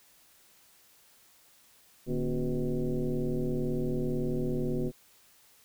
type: tone with frequency modulation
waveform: sine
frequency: 110 Hz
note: A2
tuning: in tune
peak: -27 dBFS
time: 2.06-4.92 s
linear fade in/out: 50 ms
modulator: 129 Hz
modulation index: 2.6
effects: white hiss -61 dBFS RMS until 5.64 s